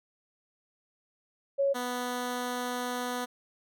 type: tone pair in turn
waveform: sine / 10% pulse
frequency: 554.4 / 247 Hz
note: C#5 / B3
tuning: 0 / 0 cents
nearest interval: octave + major second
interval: 1400 cents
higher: first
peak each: -23 dBFS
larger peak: neither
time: 1.58-1.74 / 1.74-3.26 s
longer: second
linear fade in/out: 20 ms
effects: none